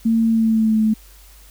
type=tone with pitch glide; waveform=sine; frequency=226.4 to 217.8 Hz; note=A3 to A3; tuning=+50 to -17 cents; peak=-13 dBFS; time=0.05-0.94 s; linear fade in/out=10 ms; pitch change=-67 cents; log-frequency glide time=0.28-0.79 s; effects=added 49 Hz sine -44 dBFS peak until 1.5 s + white hiss -49 dBFS RMS until 1.5 s